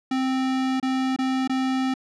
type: tone with dropouts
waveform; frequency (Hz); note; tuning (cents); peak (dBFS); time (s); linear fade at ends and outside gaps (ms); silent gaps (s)
square; 261.6; C4; 0; -22; 0.11-1.94; 5; 0.8-0.827 / 1.163-1.187 / 1.476-1.495
effects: low-pass 5000 Hz 12 dB/octave